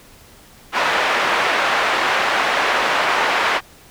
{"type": "band-pass noise", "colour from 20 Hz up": "pink", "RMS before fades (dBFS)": -18, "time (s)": [0.72, 3.61], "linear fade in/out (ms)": 50, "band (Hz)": [760, 2300], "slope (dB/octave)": 12, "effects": ["pink hiss -46 dBFS RMS until 3.9 s"]}